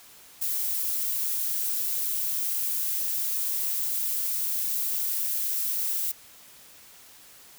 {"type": "noise", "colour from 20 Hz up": "violet", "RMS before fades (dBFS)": -28, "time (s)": [0.41, 6.12], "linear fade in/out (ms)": 10, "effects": ["white hiss -51 dBFS RMS until 7.58 s"]}